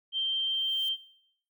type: tone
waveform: sine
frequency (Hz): 3143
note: G7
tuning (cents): +4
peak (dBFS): -27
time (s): 0.12-0.97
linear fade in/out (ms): 50
type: noise with exponential growth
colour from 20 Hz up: violet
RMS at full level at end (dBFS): -45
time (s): 0.24-0.89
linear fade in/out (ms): 5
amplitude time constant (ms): 140
effects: noise-tail reverb RT60 0.7 s tail -17 dB re dry